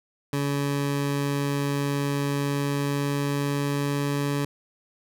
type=tone with pitch glide; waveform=20% pulse; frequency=141.7 to 142.69 Hz; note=C#3 to D3; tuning=+38 to -50 cents; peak=-19 dBFS; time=0.33-4.45 s; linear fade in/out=2 ms; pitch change=+12 cents; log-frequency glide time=2.31-4.33 s; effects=none